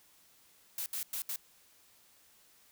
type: noise bursts at uneven times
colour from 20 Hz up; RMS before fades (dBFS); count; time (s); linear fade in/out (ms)
blue; -37; 4; 0.78-0.86 / 0.93-1.03 / 1.13-1.22 / 1.29-1.36; 2
effects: white hiss -64 dBFS RMS until 2.71 s